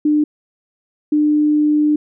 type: tone pair in turn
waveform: sine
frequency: 299.8 / 299.8 Hz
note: D4 / D4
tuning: +36 / +36 cents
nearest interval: unison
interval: 0 cents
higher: neither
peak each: -11 dBFS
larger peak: neither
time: 0.05-0.24 / 1.12-1.96 s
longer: second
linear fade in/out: 5 ms
effects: none